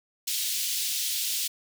pink high-pass noise, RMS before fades -29 dBFS, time 0.27-1.48 s, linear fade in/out 10 ms, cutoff 3100 Hz, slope 24 dB/octave, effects none

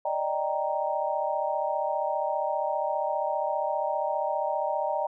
sine chord, Eb major seventh, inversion third, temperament equal, 587.3 / 622.3 / 784 / 932.3 Hz, D5 / Eb5 / G5 / Bb5, 0 / 0 / 0 / 0 cents, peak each -31 dBFS, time 0.05-5.07 s, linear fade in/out 5 ms, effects none

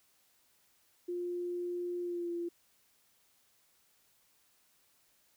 sine tone with pitch glide, 352.5 to 343.7 Hz, F4 to F4, +16 to -28 cents, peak -34 dBFS, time 1.08-2.49 s, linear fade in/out 10 ms, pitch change -44 cents, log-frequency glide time 2.01-2.31 s, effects white hiss -70 dBFS RMS until 5.36 s

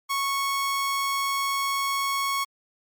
sawtooth tone, 1104 Hz, C#6, 7 cents flat, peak -20 dBFS, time 0.09-2.45 s, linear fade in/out 20 ms, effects MP3 96 kbps

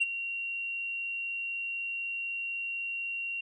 sine tone with ADSR envelope, 2752 Hz, F7, 26 cents flat, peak -19 dBFS, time 0-3.41 s, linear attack 19 ms, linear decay 26 ms, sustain -13 dB, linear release 7 ms, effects tanh soft clip ceiling -21 dBFS

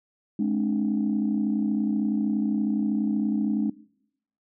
sine tone cluster, 211.7 / 268.3 / 300.7 Hz, G#3 / C4 / D4, +33 / +44 / +41 cents, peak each -23 / -29 / -27 dBFS, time 0.39-3.7 s, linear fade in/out 5 ms, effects noise-tail reverb RT60 0.8 s tail -23 dB re dry + tanh soft clip ceiling -15 dBFS

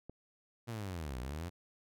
click, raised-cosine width 2 ms, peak -33 dBFS, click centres 0.096 s
sawtooth linear two-way sweep, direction down then up, 121 to 59.1 to 91.6 Hz, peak -35 dBFS, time 0.67-1.5 s, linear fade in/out 20 ms, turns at 1.19 s
effects none

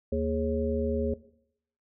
harmonic tone with a mistuned harmonic, 77.78 Hz, D#2, in tune, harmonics 1 / 3 / 5 / 7, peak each -31 / -31 / -31 / -31 dBFS, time 0.12-1.14 s, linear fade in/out 5 ms, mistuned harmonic 5, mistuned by +110 cents, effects noise-tail reverb RT60 0.7 s tail -18 dB re dry

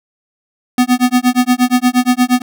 square tone with tremolo, 249.1 Hz, B3, 15 cents sharp, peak -7 dBFS, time 0.78-2.42 s, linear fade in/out 2 ms, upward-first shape sine, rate 8.5 Hz, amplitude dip 100%, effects none

